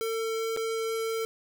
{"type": "tone with dropouts", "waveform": "square", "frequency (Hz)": 449.6, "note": "A4", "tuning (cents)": 37, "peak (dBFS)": -29, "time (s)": [0.01, 1.25], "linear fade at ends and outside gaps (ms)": 0, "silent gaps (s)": [0.564, 0.572], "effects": []}